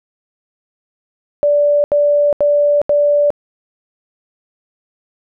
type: tone bursts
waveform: sine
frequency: 583 Hz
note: D5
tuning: 13 cents flat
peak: -9 dBFS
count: 4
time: 1.43-3.304 s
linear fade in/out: 0 ms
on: 410 ms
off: 78 ms
effects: none